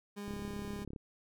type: tone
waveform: 30% pulse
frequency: 203.7 Hz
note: G#3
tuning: 33 cents flat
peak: -38 dBFS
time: 0.16-0.85 s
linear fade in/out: 20 ms
type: click train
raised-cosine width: 3 ms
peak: -31 dBFS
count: 25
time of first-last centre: 0.28-0.962 s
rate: 35.2 Hz
effects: none